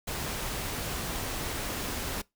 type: noise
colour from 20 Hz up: pink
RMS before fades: -34 dBFS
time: 0.07-2.22 s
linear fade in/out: 10 ms
effects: noise-tail reverb RT60 0.2 s tail -23 dB re dry